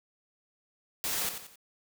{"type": "noise with echo", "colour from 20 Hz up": "white", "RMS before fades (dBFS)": -32, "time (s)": [1.04, 1.29], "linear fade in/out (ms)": 0, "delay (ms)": 89, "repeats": 3, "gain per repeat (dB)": -8, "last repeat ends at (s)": 1.557, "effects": []}